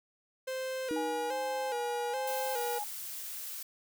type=tone with vibrato; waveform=45% pulse; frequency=500 Hz; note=B4; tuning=21 cents sharp; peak=-34 dBFS; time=0.47-2.79 s; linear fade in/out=10 ms; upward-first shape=square; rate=1.2 Hz; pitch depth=71 cents each way
type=tone with exponential decay; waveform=sine; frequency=310 Hz; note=D#4; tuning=6 cents flat; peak=-31 dBFS; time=0.91-1.88 s; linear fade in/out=0 ms; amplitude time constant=210 ms
type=tone; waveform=sine; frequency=830.6 Hz; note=G#5; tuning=in tune; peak=-35 dBFS; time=0.96-2.84 s; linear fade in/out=5 ms
type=noise; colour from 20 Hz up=blue; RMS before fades=-41 dBFS; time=2.27-3.63 s; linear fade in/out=5 ms
effects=none